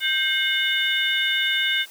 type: tone cluster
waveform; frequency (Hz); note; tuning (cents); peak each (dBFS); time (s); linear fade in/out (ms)
sine; 1570 / 2146 / 2945 / 3604; G6 / C7 / F#7 / A7; +2 / +43 / -9 / +41; -25; 0-1.86; 50
effects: white hiss -46 dBFS RMS until 1.9 s + high-pass 400 Hz 12 dB/octave